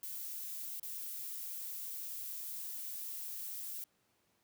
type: noise with dropouts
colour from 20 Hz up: violet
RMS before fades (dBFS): -43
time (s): 0.03-3.84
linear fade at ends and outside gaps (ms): 2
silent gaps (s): 0.798-0.829
effects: pink hiss -75 dBFS RMS until 4.43 s + high-pass 100 Hz 12 dB/octave